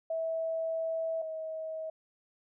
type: tone pair in turn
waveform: sine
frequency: 651 / 637.6 Hz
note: E5 / D#5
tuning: -22 / +42 cents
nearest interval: unison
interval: 36 cents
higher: first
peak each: -30 / -35 dBFS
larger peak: first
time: 0.1-1.22 / 1.22-1.9 s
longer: first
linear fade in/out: 5 ms
effects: none